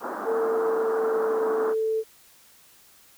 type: band-pass noise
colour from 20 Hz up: white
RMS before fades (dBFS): -32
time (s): 0-1.75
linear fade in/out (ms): 50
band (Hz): 220 to 1400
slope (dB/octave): 48
type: tone with pitch glide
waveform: sine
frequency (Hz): 451.1 to 441.3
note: A4 to A4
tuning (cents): +43 to +5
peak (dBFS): -22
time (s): 0.24-2.04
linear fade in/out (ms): 50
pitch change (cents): -38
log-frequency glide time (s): 0.34-1.65
effects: white hiss -55 dBFS RMS until 3.17 s